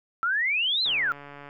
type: exponential two-way sweep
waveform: sine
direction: up then down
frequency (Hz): 1318.5 to 4186 to 1318.5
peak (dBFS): -22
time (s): 0.23-1.12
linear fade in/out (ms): 0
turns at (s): 0.83
type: click train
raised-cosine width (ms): 0.5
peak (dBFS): -28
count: 91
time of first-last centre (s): 0.86-1.489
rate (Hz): 143
effects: none